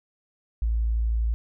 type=tone; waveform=sine; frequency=56.2 Hz; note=A1; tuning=37 cents sharp; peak=-21 dBFS; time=0.62-1.34 s; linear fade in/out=0 ms; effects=none